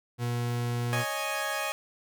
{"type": "tone", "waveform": "40% pulse", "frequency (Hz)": 120.2, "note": "B2", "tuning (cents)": -46, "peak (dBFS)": -27, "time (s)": [0.18, 1.05], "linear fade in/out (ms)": 50}
{"type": "chord", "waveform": "15% pulse", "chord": "C# suspended second", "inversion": "none", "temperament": "equal", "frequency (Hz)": [554.4, 622.3, 830.6], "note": ["C#5", "D#5", "G#5"], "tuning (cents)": [0, 0, 0], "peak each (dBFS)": [-29, -27, -27], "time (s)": [0.93, 1.72], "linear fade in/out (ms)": 0}
{"effects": []}